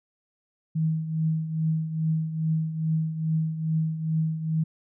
sine tone with tremolo, 159.2 Hz, D#3, 40 cents sharp, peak -20 dBFS, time 0.75-4.64 s, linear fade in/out 10 ms, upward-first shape triangle, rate 2.4 Hz, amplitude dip 70%, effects none

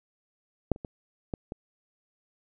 clicks, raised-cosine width 2 ms, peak -9 / -30 / -23 / -18 / -22 dBFS, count 5, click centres 0.717 / 0.761 / 0.848 / 1.338 / 1.521 s, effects none

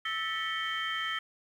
sine tone cluster, 1309 / 1777 / 1942 / 2216 / 3126 Hz, E6 / A6 / B6 / C#7 / G7, -13 / +17 / -30 / -1 / -6 cents, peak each -35 / -37 / -37 / -40 / -35 dBFS, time 0.05-1.19 s, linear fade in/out 5 ms, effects tanh soft clip ceiling -23 dBFS + 10-bit

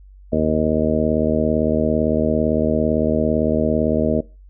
harmonic tone, 77.78 Hz, D#2, in tune, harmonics 1 / 2 / 3 / 4 / 5 / 6 / 7 / 8, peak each -26 / -26 / -20 / -25 / -26 / -23 / -26 / -22 dBFS, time 0.32-4.21 s, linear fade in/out 10 ms, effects noise-tail reverb RT60 0.3 s tail -22 dB re dry + added 48 Hz sine -41 dBFS peak until 4.49 s

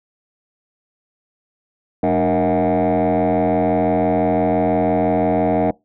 sine tone with frequency modulation, 466.2 Hz, A#4, in tune, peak -11 dBFS, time 2.03-5.71 s, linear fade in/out 5 ms, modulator 85.9 Hz, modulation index 3.5, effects noise-tail reverb RT60 0.2 s tail -24 dB re dry + tanh soft clip ceiling -13 dBFS

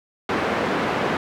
pink band-pass noise, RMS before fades -23 dBFS, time 0.29-1.17 s, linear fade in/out 2 ms, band 220 to 1900 Hz, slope 12 dB/octave, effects none

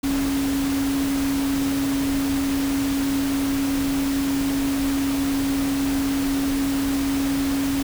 sine tone in noise, 275.4 Hz, C#4, 11 cents flat, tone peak -20 dBFS, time 0.03-7.83 s, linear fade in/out 10 ms, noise pink, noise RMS -30 dBFS, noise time 0.03-7.83 s, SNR +7 dB, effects none

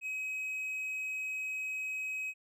triangle tone, 2540 Hz, D#7, 35 cents sharp, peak -33 dBFS, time 0.01-2.34 s, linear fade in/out 50 ms, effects none

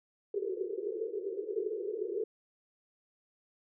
pink band-pass noise, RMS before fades -36 dBFS, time 0.34-2.24 s, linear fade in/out 5 ms, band 370 to 460 Hz, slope 96 dB/octave, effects none

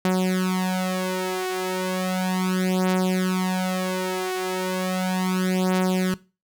sawtooth beating tone pair, 185 / 185.35 Hz, F#3 / F#3, 0 / +3 cents, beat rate 0.35 Hz, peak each -20 dBFS, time 0.05-6.14 s, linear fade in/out 2 ms, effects noise-tail reverb RT60 0.3 s tail -20 dB re dry

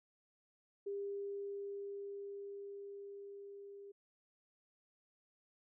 sine tone with level ramp, 400.7 Hz, G4, 38 cents sharp, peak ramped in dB -38 to -50 dBFS, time 0.86-3.92 s, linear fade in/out 10 ms, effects none

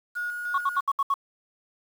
sine tone with tremolo, 1444 Hz, F#6, 43 cents flat, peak -27 dBFS, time 0.15-0.81 s, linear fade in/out 20 ms, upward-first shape square, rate 3.3 Hz, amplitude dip 35%
sine tone bursts, 1108.7 Hz, C#6, in tune, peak -19 dBFS, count 6, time 0.54-1.141 s, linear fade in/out 5 ms, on 41 ms, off 71 ms
effects tanh soft clip ceiling -17 dBFS + 8-bit

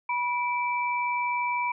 sine tone pair together, 977 / 2326 Hz, B5 / D7, -19 / -17 cents, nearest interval octave + minor third, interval 1502 cents, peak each -26 / -30 dBFS, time 0.09-1.72 s, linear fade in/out 5 ms, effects none

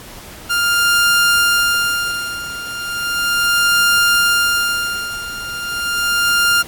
sawtooth tone with tremolo, 1400 Hz, F6, 4 cents sharp, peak -7 dBFS, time 0.49-6.63 s, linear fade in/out 20 ms, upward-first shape sine, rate 0.36 Hz, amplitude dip 80%, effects pink hiss -36 dBFS RMS until 6.67 s + AAC 64 kbps

